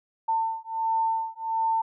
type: beating tone pair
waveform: sine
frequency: 897 / 898.4 Hz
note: A5 / A5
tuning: +33 / +36 cents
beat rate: 1.4 Hz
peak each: -27 dBFS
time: 0.28-1.82 s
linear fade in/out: 10 ms
effects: none